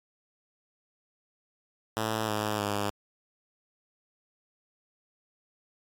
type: tone with pitch steps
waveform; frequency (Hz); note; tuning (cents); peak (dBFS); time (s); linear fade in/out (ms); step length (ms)
5% pulse; 110 / 106.13 / 102.4; A2 / G#2 / G#2; 0 / +38 / -24; -17; 1.97-2.9; 0; 310
effects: AAC 64 kbps